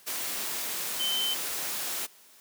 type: tone in noise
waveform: sine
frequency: 3079 Hz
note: G7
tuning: 32 cents flat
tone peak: -27 dBFS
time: 0.99-1.35 s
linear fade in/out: 20 ms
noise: white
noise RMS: -33 dBFS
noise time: 0.06-2.07 s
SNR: +3 dB
effects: white hiss -56 dBFS RMS until 2.4 s + high-pass 200 Hz 12 dB/octave